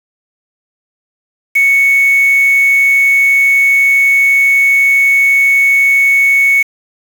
sine tone with quantisation, 2217 Hz, C#7, in tune, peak -6 dBFS, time 1.55-6.63 s, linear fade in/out 10 ms, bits 4, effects none

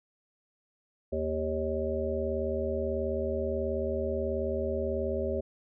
harmonic tone, 78.5 Hz, D#2, 16 cents sharp, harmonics 1 / 3 / 5 / 7 / 8, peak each -35 / -37 / -33 / -33 / -37 dBFS, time 1.12-5.41 s, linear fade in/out 10 ms, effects none

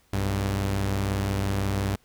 sawtooth tone pair together, 62.2 / 98.62 Hz, B1 / G2, +13 / +11 cents, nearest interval minor sixth, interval 798 cents, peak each -27 / -21 dBFS, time 0.13-1.96 s, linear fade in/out 5 ms, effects pink hiss -63 dBFS RMS until 2.04 s

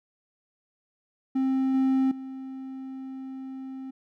triangle tone with level steps, 264.4 Hz, C4, 18 cents sharp, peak -20 / -18 / -33 dBFS, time 1.35-3.91 s, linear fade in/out 10 ms, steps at 1.74 / 2.11 s, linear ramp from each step 5 ms, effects none

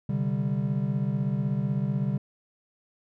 triangle chord, C suspended second, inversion none, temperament equal, 130.81 / 146.83 / 196 Hz, C3 / D3 / G3, 0 / 0 / 0 cents, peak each -27 dBFS, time 0.09-2.18 s, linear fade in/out 5 ms, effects none

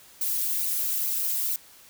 violet noise with flanger, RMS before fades -27 dBFS, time 0.21-1.56 s, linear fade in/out 2 ms, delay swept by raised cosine 0.56 to 5.36 ms, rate 2.3 Hz, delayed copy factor -0.95, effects white hiss -52 dBFS RMS until 1.89 s

